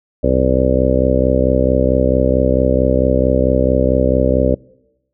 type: harmonic tone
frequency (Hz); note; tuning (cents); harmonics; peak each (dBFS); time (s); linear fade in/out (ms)
64.5; C2; -24; 1 / 2 / 3 / 4 / 5 / 6 / 7 / 8 / 9; -18 / -21 / -23 / -19 / -23 / -24 / -20 / -18 / -18; 0.23-4.55; 10
effects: noise-tail reverb RT60 0.9 s tail -23 dB re dry